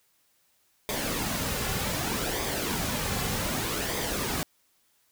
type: noise with flanger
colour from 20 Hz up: pink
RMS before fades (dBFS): -30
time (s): 0.89-4.43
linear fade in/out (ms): 0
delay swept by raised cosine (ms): 0.71 to 3.21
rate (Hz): 0.65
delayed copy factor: -0.5
effects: white hiss -68 dBFS RMS until 5.11 s